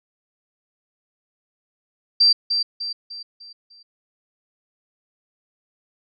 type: tone with echo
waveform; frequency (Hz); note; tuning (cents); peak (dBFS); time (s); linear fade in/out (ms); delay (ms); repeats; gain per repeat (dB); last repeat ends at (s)
sine; 4699; D8; 0; -11; 2.2-2.33; 10; 300; 5; -7; 3.83
effects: none